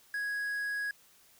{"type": "tone with quantisation", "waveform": "triangle", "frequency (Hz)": 1661.2, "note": "G#6", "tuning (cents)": 0, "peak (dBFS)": -30, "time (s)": [0.14, 0.91], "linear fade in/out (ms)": 2, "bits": 9, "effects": ["white hiss -62 dBFS RMS until 1.39 s"]}